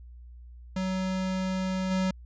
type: tone with level steps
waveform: square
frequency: 187.4 Hz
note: F#3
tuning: 22 cents sharp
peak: -28 / -25 dBFS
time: 0.76-2.11 s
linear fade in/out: 5 ms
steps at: 1.9 s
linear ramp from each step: 20 ms
effects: added 60 Hz sine -44 dBFS peak until 2.25 s + resampled to 16000 Hz